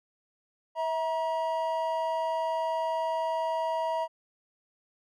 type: tone pair together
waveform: triangle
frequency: 648.9 / 950 Hz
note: E5 / A#5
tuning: -27 / +33 cents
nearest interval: perfect fifth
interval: 660 cents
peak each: -28 dBFS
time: 0.75-4.08 s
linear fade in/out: 50 ms
effects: none